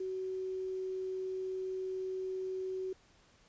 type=tone with quantisation; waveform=sine; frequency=375.6 Hz; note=F#4; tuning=26 cents sharp; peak=-35 dBFS; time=0-2.93 s; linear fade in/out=5 ms; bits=10; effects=pink hiss -65 dBFS RMS until 3.48 s + resampled to 16000 Hz